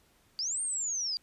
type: linear two-way sweep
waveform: sine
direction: up then down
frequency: 4664 to 8870 to 4664 Hz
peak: -30 dBFS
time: 0.39-1.17 s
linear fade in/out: 0 ms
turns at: 0.61 s
effects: pink hiss -66 dBFS RMS until 1.22 s + resampled to 32000 Hz